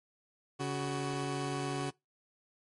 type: tone pair together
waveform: 20% pulse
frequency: 140.3 / 371.4 Hz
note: C#3 / F#4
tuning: +21 / +7 cents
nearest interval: octave + perfect fourth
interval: 1686 cents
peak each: -30 / -32 dBFS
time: 0.59-1.91 s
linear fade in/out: 20 ms
effects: noise-tail reverb RT60 0.2 s tail -23 dB re dry + MP3 48 kbps